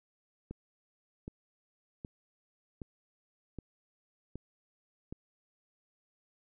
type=click train; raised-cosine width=3 ms; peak=-28 dBFS; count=7; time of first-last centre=0.51-5.125 s; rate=1.3 Hz; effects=none